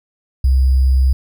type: tone with sample-and-hold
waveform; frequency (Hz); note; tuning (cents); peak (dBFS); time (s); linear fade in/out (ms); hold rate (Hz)
sine; 65.41; C2; 0; -9; 0.44-1.13; 5; 4900
effects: none